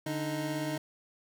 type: tone pair together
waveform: 25% pulse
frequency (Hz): 146.82 / 311.1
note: D3 / D#4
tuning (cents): 0 / 0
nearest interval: octave + minor second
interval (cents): 1300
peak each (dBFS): -32 / -30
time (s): 0.06-0.78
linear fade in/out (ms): 5
effects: none